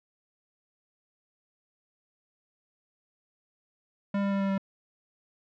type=tone with pitch steps; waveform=square; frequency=200 / 198.62 / 197.25 / 195.88 / 194.53 Hz; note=G3 / G3 / G3 / G3 / G3; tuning=+35 / +23 / +11 / -1 / -13 cents; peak=-26 dBFS; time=4.14-4.58 s; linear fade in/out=5 ms; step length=88 ms; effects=low-pass 2000 Hz 12 dB/octave